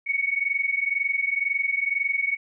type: tone pair together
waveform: sine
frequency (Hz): 2217 / 2239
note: C#7 / C#7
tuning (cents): 0 / +17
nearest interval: unison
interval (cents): 17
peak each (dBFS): -25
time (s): 0.06-2.37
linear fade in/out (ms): 20
effects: none